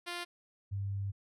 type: tone pair in turn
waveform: 5% pulse / sine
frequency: 349.2 / 99.07 Hz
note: F4 / G2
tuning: 0 / +19 cents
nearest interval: octave + minor seventh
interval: 2181 cents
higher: first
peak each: -26 / -33 dBFS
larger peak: first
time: 0.06-0.25 / 0.71-1.12 s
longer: second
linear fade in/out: 20 ms
effects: low-pass 10000 Hz 12 dB/octave